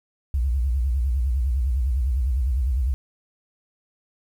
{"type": "tone with vibrato", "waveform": "sine", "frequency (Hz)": 63.8, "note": "C2", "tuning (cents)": -43, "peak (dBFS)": -19, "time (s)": [0.34, 2.94], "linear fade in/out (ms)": 0, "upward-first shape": "sine", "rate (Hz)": 9.9, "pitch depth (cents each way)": 200, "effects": ["9-bit"]}